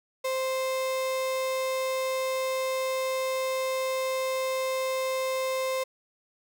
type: tone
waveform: 35% pulse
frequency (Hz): 523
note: C5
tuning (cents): -1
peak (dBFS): -25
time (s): 0.24-5.84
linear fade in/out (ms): 10
effects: none